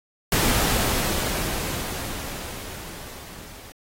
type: noise with level ramp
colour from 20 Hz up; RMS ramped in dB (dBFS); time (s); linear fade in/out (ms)
pink; -20 to -44; 0.32-3.72; 2
effects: AAC 48 kbps